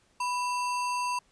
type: tone with sample-and-hold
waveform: sine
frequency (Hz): 987.8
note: B5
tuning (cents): 0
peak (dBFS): -27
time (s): 0.2-1.19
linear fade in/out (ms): 5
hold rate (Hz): 3675
effects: pink hiss -66 dBFS RMS until 1.31 s + resampled to 22050 Hz